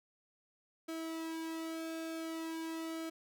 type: tone with flanger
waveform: sawtooth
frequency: 324.9 Hz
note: E4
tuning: 25 cents flat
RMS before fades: -41 dBFS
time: 0.88-3.1 s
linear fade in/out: 10 ms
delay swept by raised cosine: 1.1 to 2.1 ms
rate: 0.45 Hz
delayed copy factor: -0.7
effects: none